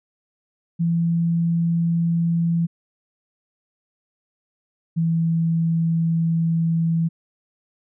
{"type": "tone pair in turn", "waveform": "sine", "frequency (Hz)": [168.1, 164.93], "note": ["E3", "E3"], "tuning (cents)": [34, 1], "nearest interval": "unison", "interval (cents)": 33, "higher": "first", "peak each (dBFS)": -17, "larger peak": "neither", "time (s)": [[0.79, 2.67], [4.96, 7.09]], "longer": "second", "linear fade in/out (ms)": 20, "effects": []}